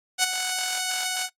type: tone with ADSR envelope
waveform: 5% pulse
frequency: 740 Hz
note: F#5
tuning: in tune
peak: -5 dBFS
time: 0.18-1.3 s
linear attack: 51 ms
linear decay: 21 ms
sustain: -9 dB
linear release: 72 ms
effects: noise-tail reverb RT60 0.1 s tail -19 dB re dry + AAC 48 kbps